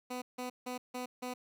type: tone bursts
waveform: 15% pulse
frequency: 250 Hz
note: B3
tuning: 21 cents sharp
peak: -31 dBFS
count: 5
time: 0.1-1.34 s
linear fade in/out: 10 ms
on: 120 ms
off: 160 ms
effects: none